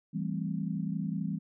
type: chord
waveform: sine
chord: A minor seventh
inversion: second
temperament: equal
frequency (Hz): 164.81 / 196 / 220 / 261.6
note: E3 / G3 / A3 / C4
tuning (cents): 0 / 0 / 0 / 0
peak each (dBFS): -34 / -34 / -40 / -40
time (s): 0.13-1.39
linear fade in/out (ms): 20
effects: none